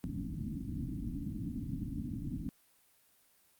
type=low-pass noise; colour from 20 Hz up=white; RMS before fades=-39 dBFS; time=0.04-2.49 s; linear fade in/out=0 ms; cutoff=300 Hz; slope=96 dB/octave; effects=white hiss -68 dBFS RMS until 3.59 s + Opus 32 kbps